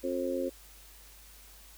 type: harmonic tone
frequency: 88.8 Hz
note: F2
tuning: 29 cents sharp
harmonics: 3 / 4 / 5 / 6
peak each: -35 / -35 / -40 / -33 dBFS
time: 0.03-0.5 s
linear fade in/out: 20 ms
effects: added 50 Hz sine -55 dBFS peak until 1.77 s + white hiss -55 dBFS RMS until 1.77 s